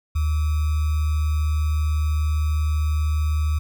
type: tone with sample-and-hold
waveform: sine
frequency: 76.3 Hz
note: D#2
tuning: 33 cents flat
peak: -18 dBFS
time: 0.15-3.59 s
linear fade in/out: 10 ms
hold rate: 1225 Hz
effects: none